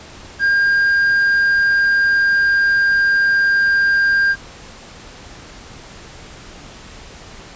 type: tone with pitch glide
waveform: triangle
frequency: 1608 to 1598.7 Hz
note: G6 to G6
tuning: +44 to +34 cents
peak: -10 dBFS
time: 0.39-4.36 s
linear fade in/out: 50 ms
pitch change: -10 cents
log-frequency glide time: 0.8-3.82 s
effects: pink hiss -38 dBFS RMS until 7.55 s + resampled to 16000 Hz